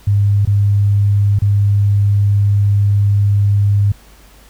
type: tone with dropouts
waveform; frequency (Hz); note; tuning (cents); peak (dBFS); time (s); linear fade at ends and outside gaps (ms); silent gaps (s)
sine; 101.4; G#2; -41; -9; 0.07-3.92; 5; 0.452-0.473 / 1.389-1.419
effects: added 50 Hz sine -44 dBFS peak until 4.49 s + pink hiss -46 dBFS RMS until 4.49 s